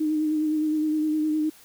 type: tone with vibrato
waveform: sine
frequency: 307.9 Hz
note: D#4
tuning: 18 cents flat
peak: -21 dBFS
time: 0-1.5 s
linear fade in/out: 10 ms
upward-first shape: sine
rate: 9.7 Hz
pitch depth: 26 cents each way
effects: white hiss -52 dBFS RMS until 1.64 s